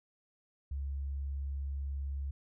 sine tone, 69.3 Hz, C#2, in tune, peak -34 dBFS, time 0.71-2.31 s, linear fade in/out 5 ms, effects none

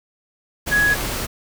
sine tone in noise, 1672 Hz, G#6, 11 cents sharp, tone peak -14 dBFS, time 0.71-0.95 s, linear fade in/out 20 ms, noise pink, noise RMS -25 dBFS, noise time 0.66-1.27 s, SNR +8 dB, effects none

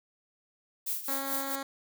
violet noise with tremolo, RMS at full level -31 dBFS, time 0.86-1.56 s, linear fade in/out 10 ms, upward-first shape triangle, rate 4.6 Hz, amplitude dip 80%
10% pulse tone, 273.4 Hz, C#4, 24 cents flat, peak -26 dBFS, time 1.08-1.63 s, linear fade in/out 5 ms
effects none

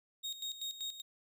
35% pulse tone with tremolo, 3729 Hz, A#7, in tune, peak -35 dBFS, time 0.23-1.02 s, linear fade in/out 20 ms, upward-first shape square, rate 5.2 Hz, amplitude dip 70%, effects none

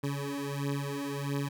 20% pulse beating tone pair, 140.2 / 141.7 Hz, C#3 / C#3, +20 / +38 cents, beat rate 1.5 Hz, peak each -30 dBFS, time 0.03-1.49 s, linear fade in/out 10 ms, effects none

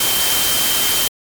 sine tone in noise, 3132 Hz, G7, 2 cents flat, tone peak -21 dBFS, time 0-1.08 s, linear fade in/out 5 ms, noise white, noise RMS -17 dBFS, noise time 0-1.08 s, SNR -7 dB, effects MP3 96 kbps

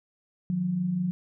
sine tone pair together, 155.56 / 180.93 Hz, D#3 / F#3, 0 / -38 cents, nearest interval minor third, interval 262 cents, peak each -34 / -25 dBFS, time 0.5-1.11 s, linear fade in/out 0 ms, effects none

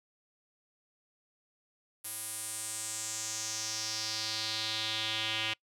square tone with band-pass filter sweep, 110 Hz, A2, in tune, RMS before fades -36 dBFS, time 2.04-5.54 s, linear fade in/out 10 ms, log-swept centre 11000 to 2900 Hz, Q 3.3, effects noise-tail reverb RT60 0.1 s tail -25 dB re dry

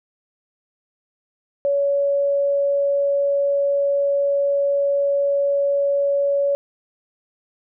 sine tone, 563 Hz, C#5, 27 cents sharp, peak -16 dBFS, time 1.65-6.55 s, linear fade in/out 0 ms, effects none

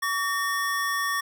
square tone pair together, 1135.6 / 1830 Hz, C#6 / A#6, +41 / -32 cents, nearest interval minor sixth, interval 827 cents, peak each -28 dBFS, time 0.02-1.21 s, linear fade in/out 10 ms, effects none

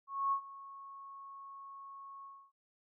sine tone with ADSR envelope, 1100 Hz, C#6, 14 cents flat, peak -28 dBFS, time 0.07-2.52 s, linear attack 250 ms, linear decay 85 ms, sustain -19 dB, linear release 280 ms, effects none

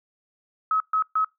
sine tone bursts, 1281 Hz, E6, 50 cents flat, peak -19 dBFS, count 3, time 0.71-1.246 s, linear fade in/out 2 ms, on 92 ms, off 130 ms, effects noise-tail reverb RT60 0.2 s tail -26 dB re dry

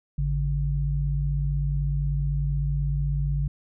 sine tone pair together, 53.14 / 143.4 Hz, G#1 / D3, +40 / -41 cents, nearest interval octave + perfect fourth, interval 1719 cents, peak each -25 dBFS, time 0.18-3.48 s, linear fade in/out 5 ms, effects none

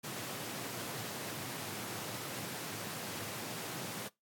pink high-pass noise, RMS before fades -42 dBFS, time 0.03-4.09 s, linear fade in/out 20 ms, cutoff 100 Hz, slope 96 dB/octave, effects noise-tail reverb RT60 0.2 s tail -23 dB re dry + AAC 64 kbps

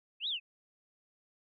sine exponential two-way sweep, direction up then down, 2489 to 3951 to 2489 Hz, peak -32 dBFS, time 0.2-0.4 s, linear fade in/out 50 ms, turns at 0.28 s, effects none

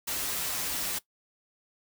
white noise with comb filter, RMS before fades -32 dBFS, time 0.07-0.99 s, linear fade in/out 10 ms, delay 9 ms, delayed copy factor -0.55, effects noise-tail reverb RT60 0.1 s tail -18 dB re dry

